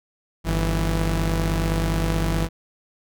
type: tone pair together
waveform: sawtooth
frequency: 49.62 / 164.5 Hz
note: G1 / E3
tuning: +22 / -3 cents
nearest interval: octave + major sixth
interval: 2075 cents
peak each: -18 / -20 dBFS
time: 0.44-2.49 s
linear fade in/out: 50 ms
effects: none